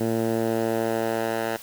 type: tone with band-pass filter sweep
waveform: 10% pulse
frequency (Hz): 113.6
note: A#2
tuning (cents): -44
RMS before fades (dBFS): -25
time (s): 0-1.57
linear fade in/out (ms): 10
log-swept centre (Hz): 260 to 1100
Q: 0.71
effects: white hiss -43 dBFS RMS until 1.62 s